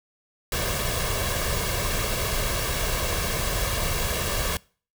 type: noise with comb filter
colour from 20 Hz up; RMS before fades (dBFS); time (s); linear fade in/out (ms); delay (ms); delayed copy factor
pink; -26; 0.52-4.57; 2; 1.8; +0.6
effects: noise-tail reverb RT60 0.4 s tail -23 dB re dry